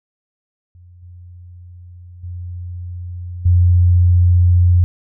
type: tone with level steps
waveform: sine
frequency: 88.5 Hz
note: F2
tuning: 23 cents sharp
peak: -40 / -35 / -25 / -8 dBFS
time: 0.75-4.84 s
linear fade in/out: 0 ms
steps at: 1.02 / 2.23 / 3.45 s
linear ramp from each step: 10 ms
effects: none